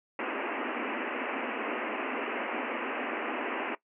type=band-pass noise; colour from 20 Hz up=pink; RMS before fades=-34 dBFS; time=0.19-3.75 s; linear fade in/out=2 ms; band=230 to 2800 Hz; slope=96 dB/octave; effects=noise-tail reverb RT60 0.1 s tail -18 dB re dry